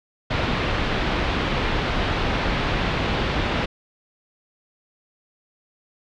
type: low-pass noise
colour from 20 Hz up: pink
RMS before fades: -23 dBFS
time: 0.3-3.66 s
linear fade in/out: 10 ms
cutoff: 3700 Hz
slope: 24 dB/octave
effects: none

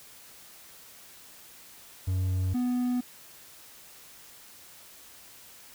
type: tone pair in turn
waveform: triangle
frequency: 92.7 / 247.5 Hz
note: F#2 / B3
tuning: +4 / +4 cents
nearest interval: octave + perfect fourth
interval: 1700 cents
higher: second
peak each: -23 dBFS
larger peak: neither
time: 2.07-2.54 / 2.54-3.01 s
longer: neither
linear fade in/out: 10 ms
effects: white hiss -51 dBFS RMS until 5.74 s

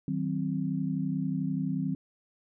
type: chord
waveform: sine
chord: C diminished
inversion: first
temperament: just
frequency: 156.98 / 188.37 / 261.6 Hz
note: Eb3 / Gb3 / C4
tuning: +16 / +31 / 0 cents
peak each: -32 dBFS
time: 0.08-1.95 s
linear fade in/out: 2 ms
effects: none

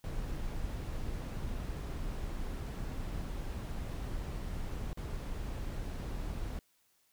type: noise with dropouts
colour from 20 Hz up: brown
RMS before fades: -38 dBFS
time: 0.04-6.59 s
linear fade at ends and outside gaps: 1 ms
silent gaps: 4.931-4.973 s
effects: white hiss -72 dBFS RMS until 7.12 s

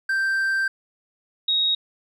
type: tone pair in turn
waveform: triangle / sine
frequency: 1568 / 3773 Hz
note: G6 / A#7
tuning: 0 / +20 cents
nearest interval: octave + minor third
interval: 1520 cents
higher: second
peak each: -18 dBFS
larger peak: neither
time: 0.09-0.68 / 1.48-1.75 s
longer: first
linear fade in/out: 5 ms
effects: none

